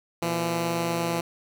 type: tone pair together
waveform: 10% pulse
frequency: 119.5 / 169 Hz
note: A#2 / E3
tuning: +43 / +43 cents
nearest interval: tritone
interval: 600 cents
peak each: -26 / -17 dBFS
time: 0.22-1.21 s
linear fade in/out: 5 ms
effects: none